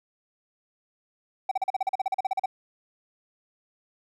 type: tone bursts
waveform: triangle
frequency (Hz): 766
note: G5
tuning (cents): -40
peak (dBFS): -20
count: 16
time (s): 1.49-2.459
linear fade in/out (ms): 5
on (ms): 24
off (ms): 39
effects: none